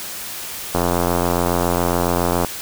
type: click train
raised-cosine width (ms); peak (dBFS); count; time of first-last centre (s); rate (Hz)
1; -4; 149; 0.75-2.447; 87.2
effects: white hiss -30 dBFS RMS until 2.61 s